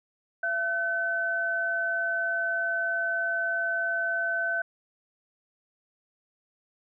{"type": "tone pair together", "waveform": "sine", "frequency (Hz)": [675.8, 1520], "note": ["E5", "F#6"], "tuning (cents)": [43, 46], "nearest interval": "octave + major second", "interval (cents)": 1403, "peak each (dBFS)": [-32, -26], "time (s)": [0.43, 4.62], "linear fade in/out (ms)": 5, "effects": []}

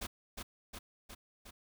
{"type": "noise with echo", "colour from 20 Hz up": "pink", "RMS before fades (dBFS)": -40, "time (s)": [0.01, 0.07], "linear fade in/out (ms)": 10, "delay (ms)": 360, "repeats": 4, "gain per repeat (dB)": -3, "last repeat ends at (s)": 1.51, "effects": []}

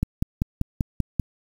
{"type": "click train", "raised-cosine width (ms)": 5, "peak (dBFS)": -9, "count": 7, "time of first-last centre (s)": [0.03, 1.197], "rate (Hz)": 5.14, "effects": ["7-bit"]}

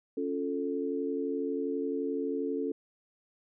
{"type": "chord", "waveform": "sine", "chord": "Db augmented", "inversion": "none", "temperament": "equal", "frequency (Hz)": [277.2, 349.2, 440], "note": ["Db4", "F4", "A4"], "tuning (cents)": [0, 0, 0], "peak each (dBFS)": [-33, -37, -33], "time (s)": [0.17, 2.72], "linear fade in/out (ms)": 5, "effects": []}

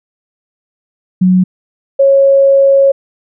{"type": "tone pair in turn", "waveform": "sine", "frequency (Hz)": [184, 549], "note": ["F#3", "C#5"], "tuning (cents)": [-9, -17], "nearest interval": "octave + perfect fifth", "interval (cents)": 1892, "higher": "second", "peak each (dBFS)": [-5, -4], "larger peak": "second", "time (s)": [[1.21, 1.44], [1.99, 2.92]], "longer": "second", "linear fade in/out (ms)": 10, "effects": []}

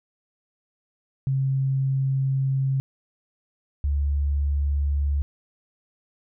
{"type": "tone pair in turn", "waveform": "sine", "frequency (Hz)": [134.5, 71.4], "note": ["C3", "D2"], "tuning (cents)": [48, -48], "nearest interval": "major seventh", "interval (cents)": 1096, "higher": "first", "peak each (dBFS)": -20, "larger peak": "neither", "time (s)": [[1.27, 2.8], [3.84, 5.22]], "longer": "first", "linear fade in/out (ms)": 0, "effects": []}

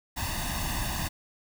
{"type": "noise with comb filter", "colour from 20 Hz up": "pink", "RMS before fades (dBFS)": -31, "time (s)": [0.16, 1.09], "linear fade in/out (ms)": 20, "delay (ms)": 1.1, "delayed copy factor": 0.85, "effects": []}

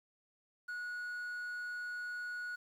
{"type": "tone with quantisation", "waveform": "triangle", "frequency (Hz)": 1459, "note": "F#6", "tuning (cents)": -25, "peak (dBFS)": -37, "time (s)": [0.68, 2.56], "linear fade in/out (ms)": 10, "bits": 11, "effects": []}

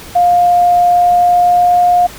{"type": "tone with pitch glide", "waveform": "sine", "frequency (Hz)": [706, 710.5], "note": ["F5", "F5"], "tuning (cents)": [19, 30], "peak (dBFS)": -6, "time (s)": [0.15, 2.07], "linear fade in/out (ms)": 10, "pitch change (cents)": 11, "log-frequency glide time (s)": [0.78, 1.76], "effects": ["pink hiss -32 dBFS RMS until 2.18 s"]}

